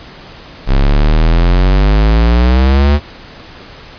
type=exponential sweep; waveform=square; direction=up; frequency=32.7 to 74.3 Hz; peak=-7 dBFS; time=0.66-3 s; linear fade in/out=50 ms; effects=pink hiss -34 dBFS RMS until 3.98 s + resampled to 11025 Hz